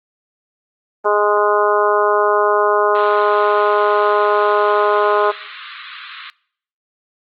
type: harmonic tone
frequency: 207.7 Hz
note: G#3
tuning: in tune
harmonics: 2 / 3 / 4 / 5 / 6 / 7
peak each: -16 / -18 / -22 / -18 / -20 / -24 dBFS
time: 1.04-5.32 s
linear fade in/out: 20 ms
type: band-pass noise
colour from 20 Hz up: pink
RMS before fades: -34 dBFS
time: 2.95-6.3 s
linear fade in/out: 0 ms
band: 1100 to 4100 Hz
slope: 96 dB/octave
effects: noise-tail reverb RT60 0.6 s tail -23 dB re dry + Opus 24 kbps